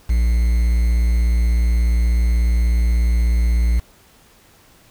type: tone with quantisation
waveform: triangle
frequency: 58.27 Hz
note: A#1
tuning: in tune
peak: -11 dBFS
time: 0.09-3.8 s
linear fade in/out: 10 ms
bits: 6
effects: pink hiss -51 dBFS RMS until 4.9 s